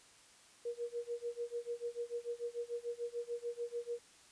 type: tone with tremolo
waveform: sine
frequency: 475.1 Hz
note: A#4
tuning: 33 cents sharp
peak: -35 dBFS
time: 0.65-3.99 s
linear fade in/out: 5 ms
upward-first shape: sine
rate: 6.8 Hz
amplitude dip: 95%
effects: white hiss -62 dBFS RMS until 4.31 s + resampled to 22050 Hz